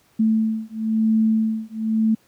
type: beating tone pair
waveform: sine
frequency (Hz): 220 / 221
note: A3 / A3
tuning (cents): 0 / +8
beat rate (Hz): 1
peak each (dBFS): -20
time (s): 0.19-2.15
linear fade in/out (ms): 10
effects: pink hiss -59 dBFS RMS until 2.27 s + high-pass 80 Hz 12 dB/octave